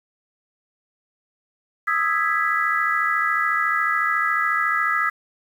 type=chord; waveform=sine; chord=E major seventh; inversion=third; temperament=equal; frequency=1244.5 / 1318.5 / 1661.2 / 1975.5 Hz; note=D#6 / E6 / G#6 / B6; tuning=0 / 0 / 0 / 0 cents; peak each=-24 dBFS; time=1.87-5.1 s; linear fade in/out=10 ms; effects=8-bit